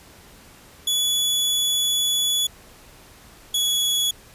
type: tone pair in turn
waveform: sawtooth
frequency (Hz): 3413 / 3380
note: G#7 / G#7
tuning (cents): +47 / +30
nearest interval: unison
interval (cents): 17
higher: first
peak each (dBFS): -16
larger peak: neither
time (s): 0.87-2.47 / 3.54-4.11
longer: first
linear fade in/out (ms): 5
effects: pink hiss -48 dBFS RMS until 4.34 s + resampled to 32000 Hz